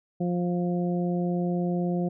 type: harmonic tone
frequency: 176.2 Hz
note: F3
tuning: 16 cents sharp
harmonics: 1 / 2 / 3 / 4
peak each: -25 / -31 / -35 / -37 dBFS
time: 0.2-2.09 s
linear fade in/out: 10 ms
effects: none